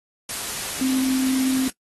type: tone in noise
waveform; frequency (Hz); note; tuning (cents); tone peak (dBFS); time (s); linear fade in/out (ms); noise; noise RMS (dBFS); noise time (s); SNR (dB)
sine; 261.7; C4; 0; -19; 0.81-1.68; 2; white; -29; 0.29-1.7; +7
effects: noise-tail reverb RT60 0.1 s tail -21 dB re dry + AAC 32 kbps